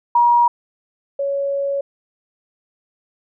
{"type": "tone pair in turn", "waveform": "sine", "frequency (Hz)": [954, 558], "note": ["A#5", "C#5"], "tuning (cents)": [40, 11], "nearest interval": "major sixth", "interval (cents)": 929, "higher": "first", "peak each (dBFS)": [-10, -18], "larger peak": "first", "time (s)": [[0.15, 0.48], [1.19, 1.81]], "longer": "second", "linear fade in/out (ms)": 5, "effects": []}